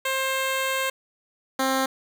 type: tone pair in turn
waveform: 10% pulse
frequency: 530 / 265 Hz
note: C5 / C4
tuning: +22 / +22 cents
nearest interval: octave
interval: 1200 cents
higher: first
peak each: -15 / -13 dBFS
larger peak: second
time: 0.05-0.9 / 1.59-1.86 s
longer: first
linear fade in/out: 5 ms
effects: none

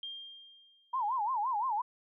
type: tone with exponential decay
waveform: sine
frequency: 3200 Hz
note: G7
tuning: 35 cents sharp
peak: -37 dBFS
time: 0.03-1.18 s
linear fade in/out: 2 ms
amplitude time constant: 250 ms
type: tone with vibrato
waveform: sine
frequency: 933 Hz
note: A#5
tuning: 1 cent sharp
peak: -29 dBFS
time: 0.93-1.82 s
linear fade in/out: 10 ms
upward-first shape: sine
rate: 5.8 Hz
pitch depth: 230 cents each way
effects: none

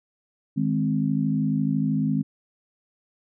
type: chord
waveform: sine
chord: Ab major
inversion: second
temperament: equal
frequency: 155.56 / 207.7 / 261.6 Hz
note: Eb3 / Ab3 / C4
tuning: 0 / 0 / 0 cents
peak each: -25 dBFS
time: 0.56-2.23 s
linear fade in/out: 20 ms
effects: none

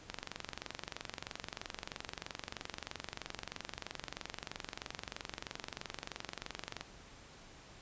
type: click train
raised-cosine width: 0.2 ms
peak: -22 dBFS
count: 156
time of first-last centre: 0.1-6.81 s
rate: 23.1 Hz
effects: pink hiss -56 dBFS RMS until 7.81 s + resampled to 16000 Hz

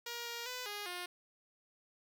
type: tone with pitch steps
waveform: 5% pulse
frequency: 473.5 / 470.5 / 500 / 412.3 / 356 Hz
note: A#4 / A#4 / B4 / G#4 / F4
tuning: +27 / +16 / +21 / -13 / +33 cents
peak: -29 dBFS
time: 0.06-1.06 s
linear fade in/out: 5 ms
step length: 200 ms
effects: none

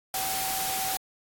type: tone in noise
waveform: sine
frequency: 766 Hz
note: G5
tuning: 40 cents flat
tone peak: -32 dBFS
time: 0.14-0.97 s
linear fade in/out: 2 ms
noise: white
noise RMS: -30 dBFS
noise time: 0.14-0.97 s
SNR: -5 dB
effects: AAC 64 kbps

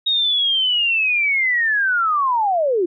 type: linear sweep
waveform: sine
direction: down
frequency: 3766 to 329.6 Hz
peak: -15 dBFS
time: 0.06-2.86 s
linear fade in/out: 10 ms
effects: none

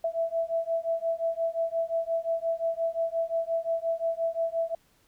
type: beating tone pair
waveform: sine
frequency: 659.3 / 665 Hz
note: E5 / E5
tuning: 0 / +15 cents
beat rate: 5.7 Hz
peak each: -29 dBFS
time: 0.04-4.75 s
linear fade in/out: 5 ms
effects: pink hiss -65 dBFS RMS until 5.07 s

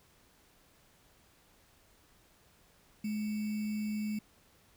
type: tone with sample-and-hold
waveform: sine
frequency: 212.1 Hz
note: G#3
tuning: 37 cents sharp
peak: -32 dBFS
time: 3.04-4.19 s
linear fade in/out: 5 ms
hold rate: 2450 Hz
effects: pink hiss -65 dBFS RMS until 4.76 s

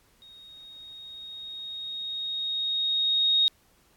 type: tone with level ramp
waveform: sine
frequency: 3738 Hz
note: A#7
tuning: 4 cents sharp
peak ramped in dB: -48 to -18 dBFS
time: 0.22-3.48 s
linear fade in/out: 0 ms
effects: pink hiss -63 dBFS RMS until 3.96 s + AAC 64 kbps

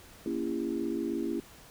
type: chord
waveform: sine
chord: A# diminished seventh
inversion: none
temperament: just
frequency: 233.1 / 279.7 / 335.6 / 402.8 Hz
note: A#3 / C#4 / E4 / G4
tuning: 0 / +16 / +31 / +47 cents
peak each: -36 / -35 / -33 / -38 dBFS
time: 0.26-1.4 s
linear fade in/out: 2 ms
effects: pink hiss -53 dBFS RMS until 1.7 s

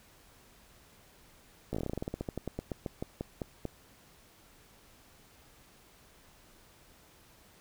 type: slowing click train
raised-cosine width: 2 ms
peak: -21 dBFS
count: 24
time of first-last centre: 1.73-3.653 s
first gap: 16 ms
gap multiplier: 1.13
effects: pink hiss -60 dBFS RMS until 7.6 s

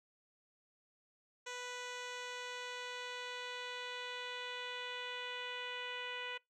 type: tone with low-pass filter sweep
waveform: 10% pulse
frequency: 493.9 Hz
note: B4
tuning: in tune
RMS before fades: -44 dBFS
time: 1.46-6.38 s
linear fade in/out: 10 ms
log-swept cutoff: 5800 to 2900 Hz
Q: 2.5
effects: noise-tail reverb RT60 0.2 s tail -25 dB re dry

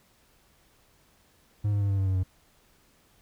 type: tone with pitch steps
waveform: triangle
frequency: 103.83 / 101.93 / 100.06 / 98.23 / 96.43 / 94.66 / 92.93 Hz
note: G#2 / G#2 / G2 / G2 / G2 / F#2 / F#2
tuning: 0 / -32 / +36 / +4 / -28 / +40 / +8 cents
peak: -21 dBFS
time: 1.64-2.235 s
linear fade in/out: 10 ms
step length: 85 ms
effects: pink hiss -63 dBFS RMS until 3.21 s

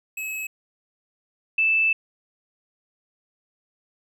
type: tone pair in turn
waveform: square / sine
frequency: 2575 / 2637 Hz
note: E7 / E7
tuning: -41 / 0 cents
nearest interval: unison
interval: 41 cents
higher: second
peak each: -29 / -17 dBFS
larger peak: second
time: 0.17-0.47 / 1.58-1.93 s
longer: second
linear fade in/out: 5 ms
effects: none

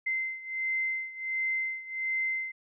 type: beating tone pair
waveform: sine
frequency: 2073 / 2074.4 Hz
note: C7 / C7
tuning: -17 / -15 cents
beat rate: 1.4 Hz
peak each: -31 / -34 dBFS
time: 0.06-2.52 s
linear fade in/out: 10 ms
effects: none

